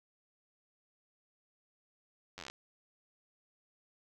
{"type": "slowing click train", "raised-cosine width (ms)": 0.2, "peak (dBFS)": -27, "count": 10, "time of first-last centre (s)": [2.38, 2.5], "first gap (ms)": 10, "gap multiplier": 1.07, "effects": []}